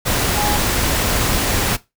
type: tone in noise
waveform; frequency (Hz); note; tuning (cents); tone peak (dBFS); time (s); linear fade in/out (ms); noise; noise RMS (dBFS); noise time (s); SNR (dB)
sine; 830.6; G#5; 0; -20; 0.36-0.58; 20; pink; -18; 0.05-1.77; -5
effects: noise-tail reverb RT60 0.2 s tail -17 dB re dry